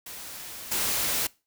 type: noise with level steps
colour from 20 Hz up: white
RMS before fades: -40 / -27 dBFS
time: 0.06-1.27 s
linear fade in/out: 5 ms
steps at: 0.71 s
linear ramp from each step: 10 ms
effects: noise-tail reverb RT60 0.3 s tail -23 dB re dry